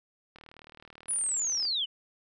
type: click train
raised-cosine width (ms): 0.3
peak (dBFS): -33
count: 51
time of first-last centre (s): 0.36-1.652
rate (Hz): 38.7
type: linear sweep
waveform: sine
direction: down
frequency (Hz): 10110 to 2880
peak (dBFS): -27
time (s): 1.08-1.86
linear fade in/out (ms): 20
effects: none